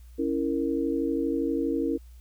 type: chord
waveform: sine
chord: A# diminished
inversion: first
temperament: equal with one note detuned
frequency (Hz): 277.2 / 329.6 / 462.9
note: C#4 / E4 / A#4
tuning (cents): 0 / 0 / -12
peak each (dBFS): -28 / -28 / -30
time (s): 0.18-1.98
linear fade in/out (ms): 20
effects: added 60 Hz sine -45 dBFS peak until 2.2 s + white hiss -64 dBFS RMS until 2.2 s